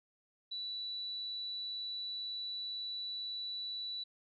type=tone; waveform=sine; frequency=3951 Hz; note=B7; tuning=in tune; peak=-38 dBFS; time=0.51-4.04 s; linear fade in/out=10 ms; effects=none